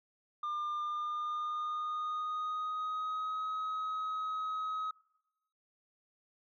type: tone with pitch glide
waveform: sine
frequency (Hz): 1200 to 1270.6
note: D6 to D#6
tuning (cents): +37 to +36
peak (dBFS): -31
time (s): 0.43-4.91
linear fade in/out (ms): 5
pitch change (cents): +99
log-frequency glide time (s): 0.76-3.46
effects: noise-tail reverb RT60 1.0 s tail -24 dB re dry + tanh soft clip ceiling -33 dBFS